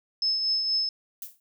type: tone with tremolo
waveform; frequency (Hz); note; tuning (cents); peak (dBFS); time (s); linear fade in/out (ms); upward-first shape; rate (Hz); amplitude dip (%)
sine; 5220; E8; -18; -21; 0.22-0.89; 2; triangle; 4.2; 45
type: noise with exponential decay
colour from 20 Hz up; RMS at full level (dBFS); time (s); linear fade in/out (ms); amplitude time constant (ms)
violet; -33; 1.22-1.4; 2; 39
effects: none